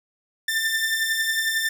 sawtooth beating tone pair, 1778 / 1789 Hz, A6 / A6, +18 / +28 cents, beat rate 11 Hz, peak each -25 / -19 dBFS, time 0.48-1.69 s, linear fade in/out 5 ms, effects none

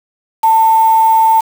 sine tone with quantisation, 892 Hz, A5, 23 cents sharp, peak -6 dBFS, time 0.43-1.41 s, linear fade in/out 10 ms, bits 4, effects none

